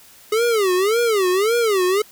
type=tone with vibrato; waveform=square; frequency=415.3 Hz; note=G#4; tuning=in tune; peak=-16 dBFS; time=0.32-2.02 s; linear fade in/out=5 ms; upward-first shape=sine; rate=1.8 Hz; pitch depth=240 cents each way; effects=white hiss -47 dBFS RMS until 2.11 s